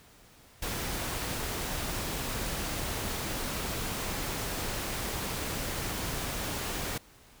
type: noise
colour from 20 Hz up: pink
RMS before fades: -34 dBFS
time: 0.62-6.98 s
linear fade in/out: 5 ms
effects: pink hiss -57 dBFS RMS until 7.4 s